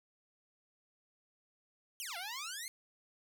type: exponential two-way sweep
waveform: 10% pulse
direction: down then up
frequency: 3300 to 673 to 2173 Hz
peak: -32 dBFS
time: 2-2.68 s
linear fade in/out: 0 ms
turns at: 2.17 s
effects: none